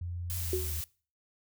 sine tone with pitch glide, 87.31 to 78.23 Hz, F2 to D#2, 0 to +10 cents, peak -34 dBFS, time 0.01-0.81 s, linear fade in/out 5 ms, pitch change -190 cents, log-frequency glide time 0.39-0.58 s
blue noise, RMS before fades -38 dBFS, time 0.3-0.84 s, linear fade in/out 0 ms
sine tone with exponential decay, 370 Hz, F#4, in tune, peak -25 dBFS, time 0.53-0.79 s, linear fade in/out 2 ms, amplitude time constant 55 ms
effects noise-tail reverb RT60 0.4 s tail -23 dB re dry

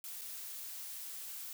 blue noise with dropouts, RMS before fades -45 dBFS, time 0.04-1.53 s, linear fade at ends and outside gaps 1 ms, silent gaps 0.212-0.216 s, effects none

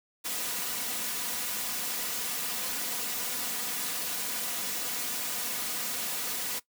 white noise with comb filter, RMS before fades -33 dBFS, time 0.24-6.6 s, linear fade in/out 20 ms, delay 4.1 ms, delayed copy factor +0.55, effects noise-tail reverb RT60 0.1 s tail -18 dB re dry + high-pass 100 Hz 12 dB/octave

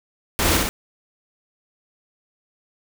pink noise with echo, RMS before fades -20 dBFS, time 0.39-0.57 s, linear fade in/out 0 ms, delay 60 ms, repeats 2, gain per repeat -2 dB, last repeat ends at 0.69 s, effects none

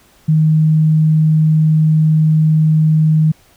sine tone, 156.3 Hz, D#3, 8 cents sharp, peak -8 dBFS, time 0.28-3.32 s, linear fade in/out 10 ms, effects pink hiss -50 dBFS RMS until 3.56 s

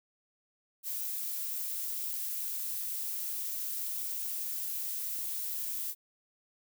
violet noise, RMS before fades -36 dBFS, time 0.83-5.95 s, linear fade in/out 50 ms, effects none

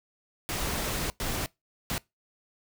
pink noise bursts at uneven times, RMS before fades -31 dBFS, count 3, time 0.49-1.1 / 1.2-1.46 / 1.9-1.98 s, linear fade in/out 0 ms, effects noise-tail reverb RT60 0.2 s tail -23 dB re dry

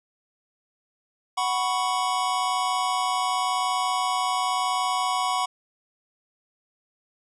square chord, F# suspended fourth, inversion none, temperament equal with one note detuned, 742.6 / 987.8 / 1108.7 Hz, F#5 / B5 / C#6, +6 / 0 / 0 cents, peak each -28 dBFS, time 1.37-5.46 s, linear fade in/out 10 ms, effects resampled to 24000 Hz

